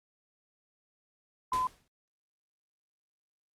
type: tone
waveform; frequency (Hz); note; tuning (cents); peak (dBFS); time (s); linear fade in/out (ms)
sine; 1017; C6; -50; -27; 1.52-1.67; 2
type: noise with exponential decay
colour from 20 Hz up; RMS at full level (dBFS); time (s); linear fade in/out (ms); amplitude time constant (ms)
pink; -38; 1.53-1.88; 2; 76
effects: low-pass 12000 Hz 12 dB/octave + Opus 48 kbps